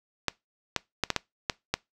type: clicks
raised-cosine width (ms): 0.2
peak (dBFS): -7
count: 7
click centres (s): 0.283 / 0.763 / 1.037 / 1.103 / 1.163 / 1.498 / 1.74
effects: noise-tail reverb RT60 0.2 s tail -23 dB re dry